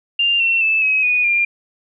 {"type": "tone with pitch steps", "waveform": "sine", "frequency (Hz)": [2794, 2710, 2628, 2549, 2472, 2397], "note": ["F7", "E7", "E7", "D#7", "D#7", "D7"], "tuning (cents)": [0, 47, -6, 41, -12, 35], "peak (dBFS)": -13, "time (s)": [0.19, 1.45], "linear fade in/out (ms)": 5, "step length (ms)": 210, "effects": []}